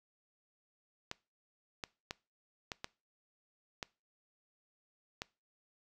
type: clicks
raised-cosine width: 0.2 ms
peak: -21 dBFS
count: 7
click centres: 1.114 / 1.838 / 2.109 / 2.718 / 2.844 / 3.828 / 5.219 s
effects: noise-tail reverb RT60 0.3 s tail -22 dB re dry